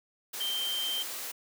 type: tone in noise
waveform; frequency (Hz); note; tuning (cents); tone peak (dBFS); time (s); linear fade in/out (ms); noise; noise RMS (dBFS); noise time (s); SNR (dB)
sine; 3136; G7; 0; -30; 0.4-1.03; 10; white; -38; 0.33-1.32; +5
effects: high-pass 300 Hz 12 dB/octave